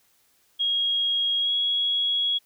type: tone with pitch glide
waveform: sine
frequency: 3281 to 3329 Hz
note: G#7 to G#7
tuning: -22 to +3 cents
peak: -21 dBFS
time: 0.59-2.39 s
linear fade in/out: 20 ms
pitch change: +25 cents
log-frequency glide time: 1.38-1.52 s
effects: white hiss -64 dBFS RMS until 2.45 s